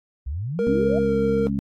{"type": "exponential sweep", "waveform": "sine", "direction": "up", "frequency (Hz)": [60.8, 704], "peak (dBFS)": -25, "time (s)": [0.26, 0.99], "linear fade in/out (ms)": 10}
{"type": "tone with pitch glide", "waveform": "triangle", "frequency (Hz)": [468.1, 460.9], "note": ["A#4", "A#4"], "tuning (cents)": [7, -20], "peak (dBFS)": -18, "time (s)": [0.59, 1.47], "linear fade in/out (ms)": 0, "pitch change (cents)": -27, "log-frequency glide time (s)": [1.04, 1.11]}
{"type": "harmonic tone", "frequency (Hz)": 68.7, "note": "C#2", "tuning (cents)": -15, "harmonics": [1, 2, 3, 4], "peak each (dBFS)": [-33, -30, -23, -29], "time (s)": [0.67, 1.59], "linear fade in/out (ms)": 0}
{"effects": ["AAC 48 kbps"]}